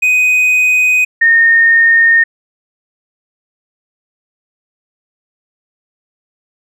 triangle / sine tone pair in turn, 2500 / 1835.6 Hz, D#7 / A#6, +8 / -27 cents, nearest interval perfect fourth, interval 535 cents, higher first, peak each -6 / -5 dBFS, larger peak second, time 0.02-1.05 / 1.21-2.24 s, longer neither, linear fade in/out 10 ms, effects none

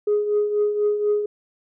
sine tone with tremolo, 416.6 Hz, G#4, 5 cents sharp, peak -14 dBFS, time 0.07-1.26 s, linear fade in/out 5 ms, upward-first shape triangle, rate 4.1 Hz, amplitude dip 65%, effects tanh soft clip ceiling -13 dBFS

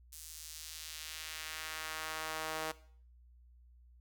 sawtooth tone with high-pass filter sweep, 157.8 Hz, D#3, 25 cents sharp, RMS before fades -43 dBFS, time 0.12-2.72 s, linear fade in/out 10 ms, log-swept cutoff 7700 to 600 Hz, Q 0.9, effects noise-tail reverb RT60 0.5 s tail -17 dB re dry + added 60 Hz sine -58 dBFS peak until 4 s

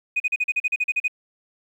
sine tone bursts, 2489 Hz, D#7, in tune, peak -17 dBFS, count 12, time 0.16-1.081 s, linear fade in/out 10 ms, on 41 ms, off 39 ms, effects tanh soft clip ceiling -15 dBFS + 9-bit

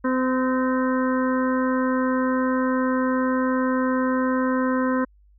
harmonic tone with a mistuned harmonic, 257.3 Hz, C4, 29 cents flat, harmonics 1 / 2 / 4 / 5 / 6 / 7, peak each -21 / -26 / -28 / -34 / -32 / -37 dBFS, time 0.04-5.05 s, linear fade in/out 10 ms, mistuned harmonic 7, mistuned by +38 cents, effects added 50 Hz sine -52 dBFS peak until 5.38 s

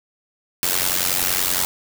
white noise with amplitude modulation, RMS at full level -17 dBFS, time 0.63-1.65 s, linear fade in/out 0 ms, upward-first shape sine, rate 90.7 Hz, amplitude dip 85%, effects none

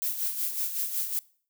violet noise with tremolo, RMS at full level -28 dBFS, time 0.02-1.19 s, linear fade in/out 0 ms, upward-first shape sine, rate 5.4 Hz, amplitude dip 60%, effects noise-tail reverb RT60 0.5 s tail -23 dB re dry

